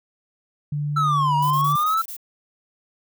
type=tone with pitch glide; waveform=sine; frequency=146.83 to 147.77 Hz; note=D3 to D3; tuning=0 to +11 cents; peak=-22 dBFS; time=0.72-1.76 s; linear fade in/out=5 ms; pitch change=+11 cents; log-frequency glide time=1.07-1.53 s
type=linear two-way sweep; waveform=triangle; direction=down then up; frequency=1344 to 942 to 1344 Hz; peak=-16 dBFS; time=0.96-2.02 s; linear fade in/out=10 ms; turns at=1.36 s
type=noise bursts; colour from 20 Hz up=violet; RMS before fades=-34 dBFS; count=7; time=1.42-2.167 s; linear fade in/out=5 ms; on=87 ms; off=23 ms
effects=none